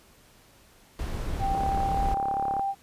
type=noise; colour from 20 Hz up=brown; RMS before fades=-30 dBFS; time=0.99-2.14 s; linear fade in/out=2 ms
type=tone with pitch glide; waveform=sine; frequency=784 to 788.5 Hz; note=G5 to G5; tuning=0 to +10 cents; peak=-25 dBFS; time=1.39-2.75 s; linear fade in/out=50 ms; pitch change=+10 cents; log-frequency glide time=1.57-2.16 s
type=click train; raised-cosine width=1 ms; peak=-20 dBFS; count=38; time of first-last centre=1.55-2.595 s; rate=35.4 Hz
effects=pink hiss -57 dBFS RMS until 2.82 s + resampled to 32000 Hz

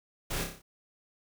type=noise with echo; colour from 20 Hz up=pink; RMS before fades=-34 dBFS; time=0.3-0.44 s; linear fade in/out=10 ms; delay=30 ms; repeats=6; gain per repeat=-4 dB; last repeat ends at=0.62 s; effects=none

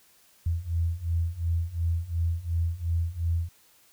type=beating tone pair; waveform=sine; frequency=82.41 / 85.21 Hz; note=E2 / F2; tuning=0 / -42 cents; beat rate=2.8 Hz; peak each=-29 / -27 dBFS; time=0.46-3.49 s; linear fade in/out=5 ms; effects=white hiss -60 dBFS RMS until 3.92 s

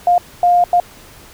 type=tone bursts at uneven times; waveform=sine; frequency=706 Hz; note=F5; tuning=19 cents sharp; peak=-8 dBFS; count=3; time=0.07-0.18 / 0.43-0.64 / 0.73-0.8 s; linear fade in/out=2 ms; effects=pink hiss -41 dBFS RMS until 1.33 s

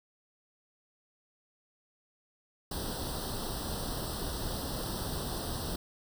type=noise with comb filter; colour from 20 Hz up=pink; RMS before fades=-36 dBFS; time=2.71-5.76 s; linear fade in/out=5 ms; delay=0.22 ms; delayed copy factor=+0.95; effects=none

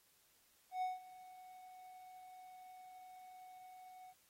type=tone with ADSR envelope; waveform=triangle; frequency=740 Hz; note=F#5; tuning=in tune; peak=-33 dBFS; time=0.71-4.14 s; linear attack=110 ms; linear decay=170 ms; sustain=-19 dB; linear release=40 ms; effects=white hiss -72 dBFS RMS until 4.29 s + AAC 48 kbps

